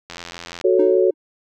click train, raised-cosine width 0.2 ms, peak -15 dBFS, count 45, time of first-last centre 0.1-0.612 s, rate 85.9 Hz
sine chord, F# minor, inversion none, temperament equal, 370 / 440 / 554.4 Hz, F#4 / A4 / C#5, 0 / 0 / 0 cents, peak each -15 / -18 / -19 dBFS, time 0.64-1.11 s, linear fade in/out 10 ms
triangle tone with exponential decay, 310.7 Hz, D#4, 2 cents flat, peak -15 dBFS, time 0.79-1.14 s, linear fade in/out 5 ms, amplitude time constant 74 ms
effects none

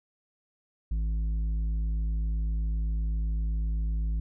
sine tone with tanh clipping, 53.9 Hz, A1, 35 cents flat, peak -27 dBFS, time 0.91-4.2 s, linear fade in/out 5 ms, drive 7 dB, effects none

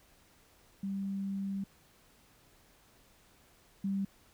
sine tone pair in turn, 196 / 196 Hz, G3 / G3, 0 / 0 cents, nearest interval unison, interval 0 cents, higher neither, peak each -33 / -30 dBFS, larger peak second, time 0.83-1.64 / 3.84-4.05 s, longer first, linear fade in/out 5 ms, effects pink hiss -64 dBFS RMS until 4.33 s

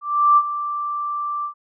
sine tone with ADSR envelope, 1174.7 Hz, D6, in tune, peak -9 dBFS, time 0.01-1.54 s, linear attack 360 ms, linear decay 51 ms, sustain -13 dB, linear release 96 ms, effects none

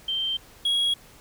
sine / triangle tone pair in turn, 3136 / 3312 Hz, G7 / G#7, 0 / -5 cents, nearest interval minor second, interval 95 cents, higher second, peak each -24 / -19 dBFS, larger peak second, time 0.08-0.37 / 0.65-0.94 s, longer neither, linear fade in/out 5 ms, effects pink hiss -51 dBFS RMS until 1.2 s

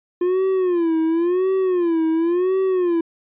triangle tone with vibrato, 350 Hz, F4, 4 cents sharp, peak -14 dBFS, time 0.21-3.01 s, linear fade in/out 5 ms, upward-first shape sine, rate 0.94 Hz, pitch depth 150 cents each way, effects resampled to 8000 Hz

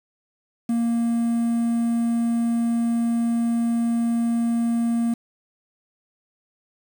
triangle tone with quantisation, 233.1 Hz, A#3, in tune, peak -17 dBFS, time 0.69-5.14 s, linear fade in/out 5 ms, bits 7, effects none

